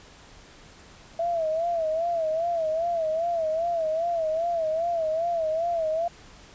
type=tone with vibrato; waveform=sine; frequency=658 Hz; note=E5; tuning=3 cents flat; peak=-23 dBFS; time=1.19-6.08 s; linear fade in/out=5 ms; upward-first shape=sine; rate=2.5 Hz; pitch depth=91 cents each way; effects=pink hiss -50 dBFS RMS until 6.54 s + resampled to 16000 Hz